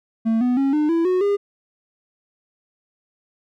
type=tone with pitch steps; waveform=triangle; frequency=224.6 / 247.8 / 273.3 / 301.5 / 332.7 / 367 / 404.8 Hz; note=A3 / B3 / C#4 / D4 / E4 / F#4 / G#4; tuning=+36 / +6 / -24 / +46 / +16 / -14 / -44 cents; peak=-14 dBFS; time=0.25-1.37 s; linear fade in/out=20 ms; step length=160 ms; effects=none